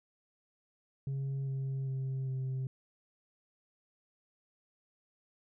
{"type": "tone with pitch steps", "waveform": "sine", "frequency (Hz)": [136.4, 134.6, 132.82, 131.07], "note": ["C#3", "C3", "C3", "C3"], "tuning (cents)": [-28, 49, 26, 3], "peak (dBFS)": -30, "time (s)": [1.07, 2.67], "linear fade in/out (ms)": 2, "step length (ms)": 400, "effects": ["tanh soft clip ceiling -32 dBFS"]}